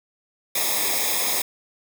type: noise with comb filter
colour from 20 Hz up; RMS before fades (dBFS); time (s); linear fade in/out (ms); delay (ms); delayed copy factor
white; -23; 0.55-1.42; 5; 0.68; -0.85
effects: none